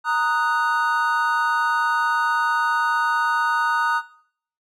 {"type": "chord", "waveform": "triangle", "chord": "D# minor", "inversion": "second", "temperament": "equal with one note detuned", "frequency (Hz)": [929.1, 1244.5, 1480], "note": ["A#5", "D#6", "F#6"], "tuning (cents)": [-6, 0, 0], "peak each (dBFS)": -21, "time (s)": [0.04, 4.02], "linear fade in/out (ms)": 50, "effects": ["noise-tail reverb RT60 0.6 s tail -18 dB re dry", "MP3 96 kbps"]}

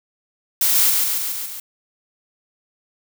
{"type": "noise with echo", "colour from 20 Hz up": "blue", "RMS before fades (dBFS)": -17, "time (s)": [0.61, 0.9], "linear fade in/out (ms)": 2, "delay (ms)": 140, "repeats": 5, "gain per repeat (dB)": -3, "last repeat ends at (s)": 1.6, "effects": []}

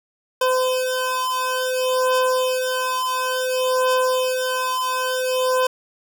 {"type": "beating tone pair", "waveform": "25% pulse", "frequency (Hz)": [511, 511.57], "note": ["C5", "C5"], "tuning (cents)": [-41, -39], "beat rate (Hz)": 0.57, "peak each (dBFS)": -18, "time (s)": [0.41, 5.67], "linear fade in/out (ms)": 5, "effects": []}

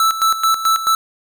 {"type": "tone with tremolo", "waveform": "square", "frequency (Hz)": 1318.5, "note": "E6", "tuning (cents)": 0, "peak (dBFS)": -12, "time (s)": [0, 0.95], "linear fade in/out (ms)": 2, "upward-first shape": "square", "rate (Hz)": 4.6, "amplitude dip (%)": 70, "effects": []}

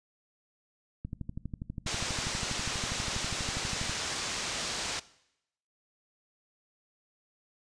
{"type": "click train", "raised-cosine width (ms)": 5, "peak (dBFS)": -24, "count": 36, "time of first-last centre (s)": [1.05, 3.896], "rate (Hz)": 12.3}
{"type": "low-pass noise", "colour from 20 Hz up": "white", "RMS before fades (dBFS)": -35, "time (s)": [1.86, 5], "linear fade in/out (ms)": 10, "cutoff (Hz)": 7100, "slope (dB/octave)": 24}
{"effects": ["noise-tail reverb RT60 0.8 s tail -19 dB re dry", "resampled to 22050 Hz"]}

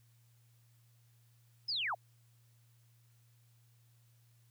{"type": "linear sweep", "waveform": "sine", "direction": "down", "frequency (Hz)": [5274, 560], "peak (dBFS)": -33, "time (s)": [1.68, 1.95], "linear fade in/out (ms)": 10, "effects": ["added 117 Hz sine -64 dBFS peak until 4.5 s", "white hiss -74 dBFS RMS until 4.5 s"]}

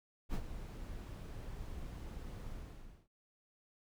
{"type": "noise with ADSR envelope", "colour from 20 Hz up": "brown", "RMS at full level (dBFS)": -35, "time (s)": [0.29, 3.08], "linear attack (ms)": 51, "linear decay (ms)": 62, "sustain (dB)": -10, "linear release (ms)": 580, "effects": []}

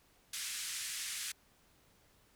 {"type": "band-pass noise", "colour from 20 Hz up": "white", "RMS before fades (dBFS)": -41, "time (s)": [0.33, 1.32], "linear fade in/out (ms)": 5, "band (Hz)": [1600, 10000], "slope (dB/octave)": 24, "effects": ["pink hiss -68 dBFS RMS until 2.35 s"]}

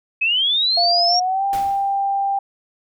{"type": "linear sweep", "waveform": "sine", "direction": "up", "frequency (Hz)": [2518, 5640], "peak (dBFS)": -15, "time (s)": [0.21, 1.2], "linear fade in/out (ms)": 10}
{"type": "tone with pitch glide", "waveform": "sine", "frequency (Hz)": [693, 791.5], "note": ["F5", "G5"], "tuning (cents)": [-14, 17], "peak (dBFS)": -17, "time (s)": [0.77, 2.39], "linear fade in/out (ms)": 5, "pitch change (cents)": 231, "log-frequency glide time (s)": [1.07, 1.45]}
{"type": "noise with exponential decay", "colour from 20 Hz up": "pink", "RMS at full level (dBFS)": -30, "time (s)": [1.53, 2.04], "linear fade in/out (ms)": 1, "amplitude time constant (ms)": 110}
{"effects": []}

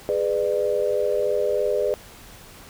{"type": "chord", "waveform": "sine", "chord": "G# diminished", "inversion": "none", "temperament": "just", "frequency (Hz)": [415.3, 498.4, 598], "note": ["G#4", "B4", "D5"], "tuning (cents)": [0, 16, 31], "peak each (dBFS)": -24, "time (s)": [0.09, 1.94], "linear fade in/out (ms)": 0, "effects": ["pink hiss -45 dBFS RMS until 2.69 s"]}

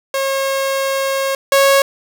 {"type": "tone pair in turn", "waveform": "sawtooth", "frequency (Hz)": [542, 550.2], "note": ["C#5", "C#5"], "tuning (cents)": [-39, -13], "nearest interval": "unison", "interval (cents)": 26, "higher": "second", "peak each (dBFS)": [-12, -5], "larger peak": "second", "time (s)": [[0.14, 1.35], [1.52, 1.82]], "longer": "first", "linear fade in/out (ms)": 2, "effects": []}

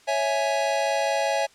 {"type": "chord", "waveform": "square", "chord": "C# minor", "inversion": "none", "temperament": "equal with one note detuned", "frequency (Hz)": [554.4, 659.3, 833], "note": ["C#5", "E5", "G#5"], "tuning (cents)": [0, 0, 5], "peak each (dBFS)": -27, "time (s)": [0.07, 1.47], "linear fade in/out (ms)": 20, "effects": ["white hiss -55 dBFS RMS until 1.54 s", "low-pass 7000 Hz 12 dB/octave"]}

